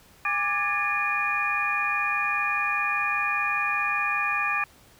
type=tone cluster; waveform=sine; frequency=814 / 1178 / 1666 / 1791 / 2437 Hz; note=G#5 / D6 / G#6 / A6 / D#7; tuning=-35 / +5 / +5 / +30 / -37 cents; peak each=-34 / -28 / -32 / -33 / -26 dBFS; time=0.25-4.64 s; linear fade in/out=2 ms; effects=pink hiss -55 dBFS RMS until 4.99 s